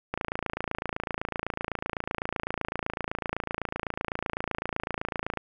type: click train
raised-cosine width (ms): 0.5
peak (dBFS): -14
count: 147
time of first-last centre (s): 0.14-5.373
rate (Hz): 27.9
effects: none